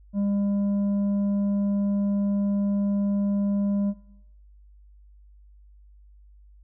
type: tone with tanh clipping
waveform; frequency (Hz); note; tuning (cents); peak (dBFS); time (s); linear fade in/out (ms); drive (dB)
sine; 201.2; G3; +45; -23; 0.13-3.94; 50; 6
effects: noise-tail reverb RT60 0.8 s tail -18 dB re dry + added 50 Hz sine -49 dBFS peak until 6.63 s